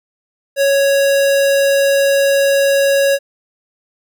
square tone, 554.4 Hz, C#5, in tune, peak -11 dBFS, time 0.56-3.19 s, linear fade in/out 50 ms, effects none

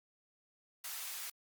white high-pass noise, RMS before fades -43 dBFS, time 0.84-1.3 s, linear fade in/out 5 ms, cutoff 930 Hz, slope 12 dB/octave, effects Opus 48 kbps

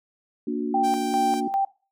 sine chord, Bb augmented, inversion none, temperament just, 233.1 / 291.4 / 364.2 Hz, Bb3 / D4 / F#4, 0 / -13 / -27 cents, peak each -28 / -27 / -30 dBFS, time 0.47-1.48 s, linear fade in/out 5 ms
sine tone with tremolo, 784 Hz, G5, in tune, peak -19 dBFS, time 0.74-1.65 s, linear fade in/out 5 ms, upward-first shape square, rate 2.5 Hz, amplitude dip 60%
5% pulse tone, 784 Hz, G5, in tune, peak -24 dBFS, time 0.83-1.41 s, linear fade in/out 20 ms
effects noise-tail reverb RT60 0.3 s tail -18 dB re dry

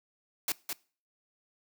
white noise with echo, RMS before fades -30 dBFS, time 0.48-0.52 s, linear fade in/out 2 ms, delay 210 ms, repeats 1, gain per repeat -5 dB, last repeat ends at 0.73 s, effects noise-tail reverb RT60 0.4 s tail -23 dB re dry + high-pass 150 Hz 12 dB/octave

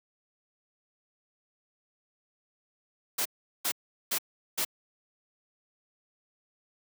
white noise bursts, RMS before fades -29 dBFS, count 4, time 3.18-4.65 s, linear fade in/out 10 ms, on 75 ms, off 390 ms, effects high-pass 200 Hz 12 dB/octave

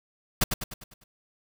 pink noise with echo, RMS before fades -21 dBFS, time 0.41-0.44 s, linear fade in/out 5 ms, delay 100 ms, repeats 6, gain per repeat -6 dB, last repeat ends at 1.04 s, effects none

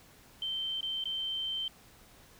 sine tone with dropouts, 3112 Hz, G7, 13 cents flat, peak -32 dBFS, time 0.42-1.68 s, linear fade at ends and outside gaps 2 ms, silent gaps 0.808-0.829 / 1.04-1.055 s, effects pink hiss -58 dBFS RMS until 2.39 s

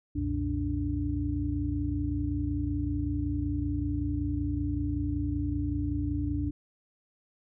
sine tone cluster, 63.9 / 89.2 / 119.7 / 291.9 Hz, C2 / F2 / A#2 / D4, -40 / +37 / +46 / -10 cents, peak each -33 / -33 / -36 / -31 dBFS, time 0.15-6.51 s, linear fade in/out 10 ms, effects none

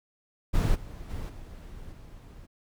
brown noise with level steps, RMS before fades -24 / -41 / -35 / -43 / -46 dBFS, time 0.53-2.47 s, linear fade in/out 20 ms, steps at 0.74 / 1.09 / 1.28 / 1.91 s, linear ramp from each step 20 ms, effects none

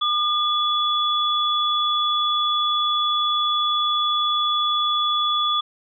sine tone pair together, 1210 / 3422 Hz, D#6 / A7, -49 / -49 cents, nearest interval octave + tritone, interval 1800 cents, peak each -21 dBFS, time 0.01-5.61 s, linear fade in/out 10 ms, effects none

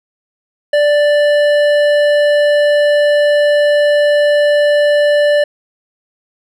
sine tone with hard clipping, 587.3 Hz, D5, in tune, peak -10 dBFS, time 0.73-5.44 s, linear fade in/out 5 ms, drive 11 dB, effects none

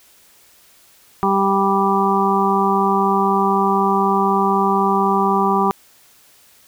harmonic tone, 196 Hz, G3, in tune, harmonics 1 / 2 / 4 / 5 / 6, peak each -20 / -20 / -20 / -20 / -20 dBFS, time 1.23-5.71 s, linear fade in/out 0 ms, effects white hiss -51 dBFS RMS until 6.67 s

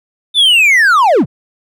triangle linear sweep, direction down, 3600 to 92.5 Hz, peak -4 dBFS, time 0.34-1.26 s, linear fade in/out 50 ms, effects none

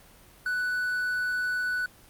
triangle tone with quantisation, 1486 Hz, F#6, 7 cents sharp, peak -24 dBFS, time 0.46-1.86 s, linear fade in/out 2 ms, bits 9, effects pink hiss -54 dBFS RMS until 2.09 s + Opus 32 kbps

